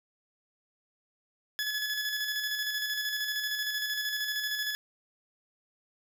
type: tone with tremolo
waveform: 20% pulse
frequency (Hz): 1705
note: G#6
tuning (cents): +45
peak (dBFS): -24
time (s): 1.59-4.75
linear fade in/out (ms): 0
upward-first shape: square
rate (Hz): 13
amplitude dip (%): 35
effects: none